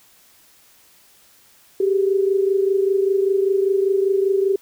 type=tone pair together; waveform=sine; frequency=386.7 / 411.8 Hz; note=G4 / G#4; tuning=-24 / -15 cents; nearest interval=minor second; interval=109 cents; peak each=-16 / -22 dBFS; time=1.8-4.56 s; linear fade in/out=5 ms; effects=white hiss -53 dBFS RMS until 4.61 s